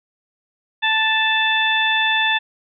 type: harmonic tone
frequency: 880 Hz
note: A5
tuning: in tune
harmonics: 1 / 2 / 3 / 4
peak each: -22 / -19 / -22 / -21 dBFS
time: 0.82-2.39 s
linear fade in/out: 20 ms
effects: none